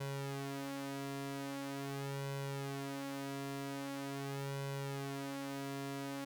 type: tone with flanger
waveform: sawtooth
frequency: 138.4 Hz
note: C#3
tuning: 2 cents flat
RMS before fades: -42 dBFS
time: 0-6.25 s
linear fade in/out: 10 ms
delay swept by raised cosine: 2 to 4.3 ms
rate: 0.43 Hz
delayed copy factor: +0.75
effects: none